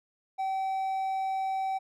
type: tone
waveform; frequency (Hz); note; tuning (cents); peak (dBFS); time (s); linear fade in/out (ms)
triangle; 768; G5; -36; -26; 0.38-1.79; 20
effects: none